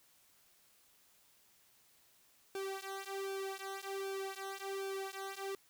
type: tone with flanger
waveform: sawtooth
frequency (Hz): 389.3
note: G4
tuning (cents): -12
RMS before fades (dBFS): -42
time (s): 2.55-5.55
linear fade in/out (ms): 2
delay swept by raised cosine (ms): 1 to 3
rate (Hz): 1.3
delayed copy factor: -1
effects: white hiss -68 dBFS RMS until 5.69 s